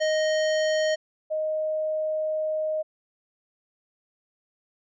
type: tone pair in turn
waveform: square / sine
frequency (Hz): 622.3 / 622.3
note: D#5 / D#5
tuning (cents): 0 / 0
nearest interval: unison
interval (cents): 0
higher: neither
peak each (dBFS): -22 / -24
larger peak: first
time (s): 0-0.96 / 1.3-2.83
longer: second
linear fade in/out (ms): 20
effects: resampled to 16000 Hz